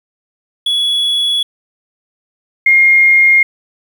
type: tone pair in turn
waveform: triangle / sine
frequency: 3382 / 2131 Hz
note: G#7 / C7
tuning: +31 / +31 cents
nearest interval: minor sixth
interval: 800 cents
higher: first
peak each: -10 / -5 dBFS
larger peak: second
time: 0.66-1.43 / 2.66-3.43 s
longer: neither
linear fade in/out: 5 ms
effects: 7-bit